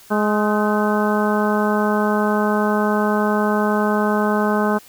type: harmonic tone with a mistuned harmonic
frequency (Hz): 210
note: G#3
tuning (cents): +19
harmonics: 1 / 2 / 3 / 4 / 5 / 6 / 7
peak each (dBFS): -19 / -22 / -24 / -25 / -26 / -27 / -27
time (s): 0.1-4.79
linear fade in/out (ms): 20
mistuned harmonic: 7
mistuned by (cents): +60
effects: white hiss -46 dBFS RMS until 4.88 s

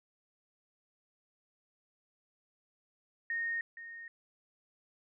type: tone with echo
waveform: sine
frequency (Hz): 1850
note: A#6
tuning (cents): -14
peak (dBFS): -32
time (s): 3.3-3.61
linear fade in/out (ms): 2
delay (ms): 470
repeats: 1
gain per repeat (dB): -12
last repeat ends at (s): 4.08
effects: none

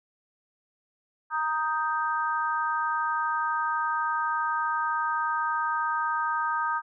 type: chord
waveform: sine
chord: Eb major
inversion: second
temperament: equal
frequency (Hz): 932.3 / 1244.5 / 1568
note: Bb5 / Eb6 / G6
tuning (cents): 0 / 0 / 0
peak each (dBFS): -29 / -28 / -31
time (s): 1.3-6.82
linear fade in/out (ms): 50
effects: none

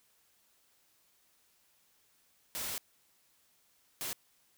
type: noise bursts at uneven times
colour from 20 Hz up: white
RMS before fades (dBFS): -38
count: 2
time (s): 2.55-2.78 / 4.01-4.13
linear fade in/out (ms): 0
effects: white hiss -70 dBFS RMS until 4.57 s

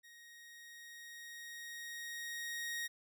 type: tone with level ramp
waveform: sawtooth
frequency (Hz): 1875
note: A#6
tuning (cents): +10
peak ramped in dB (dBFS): -53 to -34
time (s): 0.03-2.88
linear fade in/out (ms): 20
effects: none

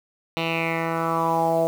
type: tone with low-pass filter sweep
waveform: 10% pulse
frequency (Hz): 164.81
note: E3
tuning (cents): 0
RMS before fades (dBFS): -23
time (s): 0.37-1.67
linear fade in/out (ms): 0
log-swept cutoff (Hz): 3300 to 610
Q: 4.7
effects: 7-bit

